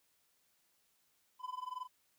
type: tone with amplitude modulation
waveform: triangle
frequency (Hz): 1008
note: B5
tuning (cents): +35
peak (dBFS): -35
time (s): 1.39-1.88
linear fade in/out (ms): 50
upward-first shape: sine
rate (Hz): 21.6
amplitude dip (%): 90
effects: white hiss -75 dBFS RMS until 2.18 s